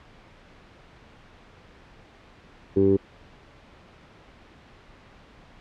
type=tone with low-pass filter; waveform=15% pulse; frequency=97.6 Hz; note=G2; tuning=7 cents flat; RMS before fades=-19 dBFS; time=2.76-2.97 s; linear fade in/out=10 ms; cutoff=380 Hz; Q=5.8; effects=pink hiss -51 dBFS RMS until 5.6 s + low-pass 3000 Hz 12 dB/octave